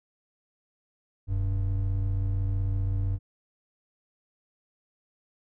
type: tone pair together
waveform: triangle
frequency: 40.69 / 96.3 Hz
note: E1 / G2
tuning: -22 / -30 cents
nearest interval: octave + minor third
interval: 1492 cents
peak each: -27 / -24 dBFS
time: 1.27-3.19 s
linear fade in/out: 50 ms
effects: none

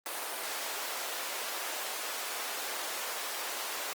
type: high-pass noise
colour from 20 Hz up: pink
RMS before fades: -37 dBFS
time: 0.06-3.93 s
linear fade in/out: 0 ms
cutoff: 560 Hz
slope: 12 dB/octave
effects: high-pass 300 Hz 12 dB/octave + Opus 32 kbps

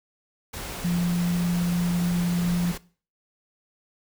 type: tone in noise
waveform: sine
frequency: 174.61 Hz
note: F3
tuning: in tune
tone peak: -21 dBFS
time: 0.84-2.72 s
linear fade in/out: 10 ms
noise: pink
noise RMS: -35 dBFS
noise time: 0.53-2.78 s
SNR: +11 dB
effects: noise-tail reverb RT60 0.4 s tail -20 dB re dry

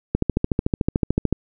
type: click train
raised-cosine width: 3 ms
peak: -5 dBFS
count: 17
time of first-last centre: 0.15-1.326 s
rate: 13.6 Hz
effects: none

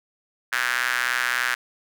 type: tone with high-pass filter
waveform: square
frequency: 61.74 Hz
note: B1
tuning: in tune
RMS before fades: -24 dBFS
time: 0.52-1.55 s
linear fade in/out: 10 ms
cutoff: 1600 Hz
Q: 4
effects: none

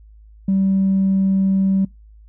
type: tone with tanh clipping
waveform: triangle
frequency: 192.9 Hz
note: G3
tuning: 28 cents flat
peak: -14 dBFS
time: 0.48-1.85 s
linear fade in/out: 5 ms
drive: 5 dB
effects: noise-tail reverb RT60 0.2 s tail -24 dB re dry + added 53 Hz sine -42 dBFS peak until 2.28 s

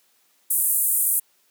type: band-pass noise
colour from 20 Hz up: pink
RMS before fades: -21 dBFS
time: 0.5-1.2 s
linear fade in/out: 10 ms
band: 8800 to 16000 Hz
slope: 48 dB/octave
effects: white hiss -63 dBFS RMS until 1.5 s + high-pass 200 Hz 12 dB/octave

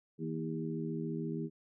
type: harmonic tone with a mistuned harmonic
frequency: 80.6 Hz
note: E2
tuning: 38 cents flat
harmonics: 2 / 3 / 4 / 5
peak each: -38 / -40 / -41 / -42 dBFS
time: 0.18-1.5 s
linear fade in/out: 50 ms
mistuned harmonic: 3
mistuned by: -44 cents
effects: none

